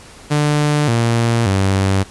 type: tone with pitch steps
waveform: sawtooth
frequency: 148.4 / 116.5 / 96.7 Hz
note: D3 / A#2 / G2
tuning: +18 / -1 / -23 cents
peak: -9 dBFS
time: 0.3-2.04 s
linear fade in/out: 20 ms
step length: 580 ms
effects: pink hiss -40 dBFS RMS until 2.1 s + resampled to 24000 Hz